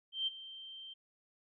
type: tone with ADSR envelope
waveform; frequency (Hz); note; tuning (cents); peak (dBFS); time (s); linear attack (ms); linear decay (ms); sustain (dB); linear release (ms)
sine; 3136; G7; 0; -30; 0.12-0.94; 150; 21; -16; 13
effects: none